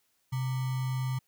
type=tone with sample-and-hold; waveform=sine; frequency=129.3 Hz; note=C3; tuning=20 cents flat; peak=-28 dBFS; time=0.32-1.19 s; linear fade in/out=10 ms; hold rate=1050 Hz; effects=white hiss -73 dBFS RMS until 1.27 s